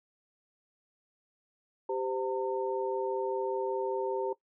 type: tone cluster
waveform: sine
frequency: 390.9 / 516 / 908 Hz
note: G4 / C5 / A#5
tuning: -5 / -24 / -46 cents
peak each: -32 / -35 / -35 dBFS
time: 1.89-4.33 s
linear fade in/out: 5 ms
effects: noise-tail reverb RT60 0.1 s tail -18 dB re dry